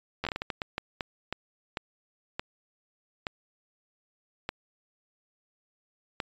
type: slowing click train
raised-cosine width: 0.3 ms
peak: -15 dBFS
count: 17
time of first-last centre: 0.24-6.202 s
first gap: 11 ms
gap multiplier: 1.4
effects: resampled to 16000 Hz